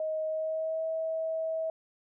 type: tone with pitch glide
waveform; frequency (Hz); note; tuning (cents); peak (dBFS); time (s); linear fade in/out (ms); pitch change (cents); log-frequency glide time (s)
sine; 628 to 644.5; D#5 to E5; +16 to -39; -29; 0-1.7; 2; +45; 0.26-0.84
effects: none